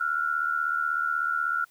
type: tone pair together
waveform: sine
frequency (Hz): 1358 / 1434.3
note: F6 / F6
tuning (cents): -49 / +46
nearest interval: minor second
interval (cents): 95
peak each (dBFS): -27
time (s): 0-1.65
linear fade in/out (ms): 10
effects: white hiss -62 dBFS RMS until 1.7 s